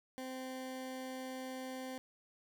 20% pulse tone, 259.4 Hz, C4, 15 cents flat, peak -37 dBFS, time 0.18-1.98 s, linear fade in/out 0 ms, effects none

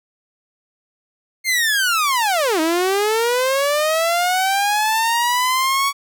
sawtooth linear two-way sweep, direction down then up, 2142 to 310.4 to 1126 Hz, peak -12 dBFS, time 1.44-5.93 s, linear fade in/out 50 ms, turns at 2.6 s, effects none

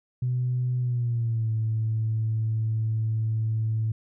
sine tone with pitch glide, 124.9 to 110.63 Hz, B2 to A2, +20 to +10 cents, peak -22 dBFS, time 0.22-3.92 s, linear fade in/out 5 ms, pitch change -210 cents, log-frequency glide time 0.79-1.51 s, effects tanh soft clip ceiling -18 dBFS

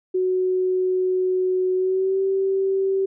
sine tone with pitch glide, 370 to 386.2 Hz, F#4 to G4, 0 to -26 cents, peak -18 dBFS, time 0.14-3.06 s, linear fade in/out 10 ms, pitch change +74 cents, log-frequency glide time 1.75-2.21 s, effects none

